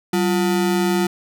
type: ring-modulated tone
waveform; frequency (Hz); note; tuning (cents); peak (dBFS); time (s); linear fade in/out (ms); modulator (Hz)
square; 269.5; C#4; -49; -14; 0.13-1.07; 5; 78.7
effects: none